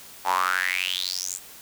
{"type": "tone with high-pass filter sweep", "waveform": "square", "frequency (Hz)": 45.94, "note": "F#1", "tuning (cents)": -12, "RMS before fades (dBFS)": -26, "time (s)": [0.24, 1.4], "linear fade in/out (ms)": 50, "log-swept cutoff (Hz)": [820, 8100], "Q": 7.3, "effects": ["white hiss -45 dBFS RMS until 1.61 s"]}